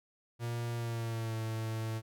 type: tone with pitch glide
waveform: 45% pulse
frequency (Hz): 118.1 to 111.47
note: A#2 to A2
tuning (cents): +23 to +23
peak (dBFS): -34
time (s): 0.39-2.02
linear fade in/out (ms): 50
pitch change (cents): -100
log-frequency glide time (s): 0.73-1.4
effects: none